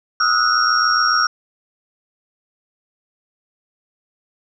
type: tone cluster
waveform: sine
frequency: 1254 / 1341 / 1462 / 5570 Hz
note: D#6 / E6 / F#6 / F8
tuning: +13 / +29 / -21 / -5 cents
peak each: -19 dBFS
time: 0.2-1.27 s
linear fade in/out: 5 ms
effects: none